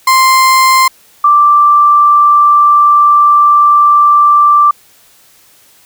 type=tone pair in turn; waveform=35% pulse / sine; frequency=1046.5 / 1174.7 Hz; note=C6 / D6; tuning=0 / 0 cents; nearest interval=major second; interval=200 cents; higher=second; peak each=-3 dBFS; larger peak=neither; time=0.07-0.88 / 1.24-4.71 s; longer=second; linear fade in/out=5 ms; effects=white hiss -45 dBFS RMS until 5.85 s